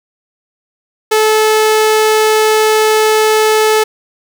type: tone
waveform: sawtooth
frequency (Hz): 433.6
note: A4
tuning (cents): -25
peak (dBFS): -4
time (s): 1.11-3.84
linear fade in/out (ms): 10
effects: none